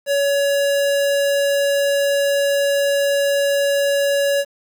square tone, 563 Hz, C#5, 27 cents sharp, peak -16 dBFS, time 0.06-4.45 s, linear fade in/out 50 ms, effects 8-bit

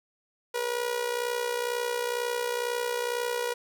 sawtooth tone with amplitude modulation, 482.3 Hz, B4, 41 cents flat, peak -21 dBFS, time 0.54-3.54 s, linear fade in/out 10 ms, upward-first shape sine, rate 62.1 Hz, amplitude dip 65%, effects none

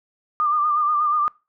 sine tone with vibrato, 1200 Hz, D6, 37 cents sharp, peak -17 dBFS, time 0.4-1.28 s, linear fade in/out 0 ms, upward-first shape sine, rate 8.3 Hz, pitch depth 47 cents each way, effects noise-tail reverb RT60 0.3 s tail -24 dB re dry

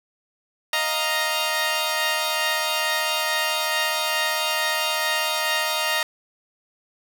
10% pulse chord, Eb suspended second, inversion none, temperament equal, 622.3 / 698.5 / 932.3 Hz, Eb5 / F5 / Bb5, 0 / 0 / 0 cents, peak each -17 / -21 / -16 dBFS, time 0.73-6.03 s, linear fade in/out 2 ms, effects none

